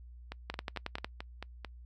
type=two click trains; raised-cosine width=0.3 ms; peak=-24 / -19 dBFS; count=7 / 7; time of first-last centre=0.32-1.647 / 0.5-1.045 s; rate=4.52 / 11 Hz; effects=noise-tail reverb RT60 0.1 s tail -26 dB re dry + added 60 Hz sine -48 dBFS peak until 1.85 s